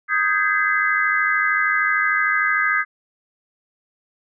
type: chord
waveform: sine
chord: Ab major seventh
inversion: second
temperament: equal with one note detuned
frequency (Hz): 1244.5 / 1568 / 1661.2 / 2042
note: Eb6 / G6 / Ab6 / C7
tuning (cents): 0 / 0 / 0 / -43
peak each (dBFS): -22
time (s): 0.08-2.85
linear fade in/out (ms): 50
effects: none